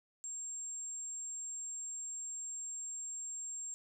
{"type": "tone", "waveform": "sine", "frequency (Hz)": 7459, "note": "A#8", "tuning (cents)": 0, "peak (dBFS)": -40, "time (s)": [0.24, 3.74], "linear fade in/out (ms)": 0, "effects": ["13-bit"]}